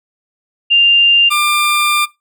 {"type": "tone pair in turn", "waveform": ["sine", "20% pulse"], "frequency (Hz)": [2794, 1193.9], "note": ["F7", "D6"], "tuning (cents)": [0, 28], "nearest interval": "octave + minor third", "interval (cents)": 1472, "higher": "first", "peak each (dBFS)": -6, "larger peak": "neither", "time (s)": [[0.7, 1.3], [1.3, 2.06]], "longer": "second", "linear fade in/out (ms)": 20, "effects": ["noise-tail reverb RT60 0.2 s tail -20 dB re dry"]}